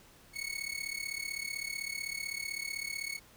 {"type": "tone with amplitude modulation", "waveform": "sawtooth", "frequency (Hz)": 2208, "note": "C#7", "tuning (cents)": -7, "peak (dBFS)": -29, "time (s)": [0.33, 3.2], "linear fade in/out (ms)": 50, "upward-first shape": "sine", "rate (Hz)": 35.8, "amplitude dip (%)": 85, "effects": ["pink hiss -59 dBFS RMS until 3.36 s"]}